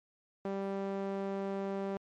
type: tone with band-pass filter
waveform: sawtooth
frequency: 196 Hz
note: G3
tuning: in tune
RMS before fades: -36 dBFS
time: 0.45-1.97 s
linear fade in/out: 2 ms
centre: 480 Hz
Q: 0.98
effects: MP3 64 kbps